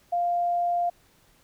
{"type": "tone", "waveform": "sine", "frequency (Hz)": 698.5, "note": "F5", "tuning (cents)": 0, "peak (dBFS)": -22, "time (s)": [0.12, 0.9], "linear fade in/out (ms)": 10, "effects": ["pink hiss -61 dBFS RMS until 1.43 s"]}